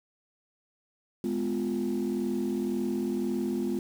sine chord, F diminished, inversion first, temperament just, 209.5 / 251.4 / 349.2 Hz, Ab3 / Cb4 / F4, +15 / +31 / 0 cents, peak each -30 dBFS, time 1.24-3.79 s, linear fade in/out 2 ms, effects tanh soft clip ceiling -22 dBFS + 8-bit

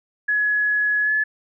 sine tone with pitch glide, 1689 to 1717.5 Hz, G#6 to A6, +29 to -42 cents, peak -17 dBFS, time 0.28-1.24 s, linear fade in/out 10 ms, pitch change +29 cents, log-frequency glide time 1.02-1.12 s, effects none

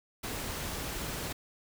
pink noise, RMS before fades -37 dBFS, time 0.23-1.33 s, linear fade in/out 10 ms, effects none

